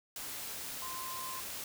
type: tone in noise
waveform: sine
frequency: 1042 Hz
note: C6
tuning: 7 cents flat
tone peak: -42 dBFS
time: 0.82-1.4 s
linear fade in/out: 2 ms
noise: white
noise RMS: -42 dBFS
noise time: 0.16-1.64 s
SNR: -3 dB
effects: none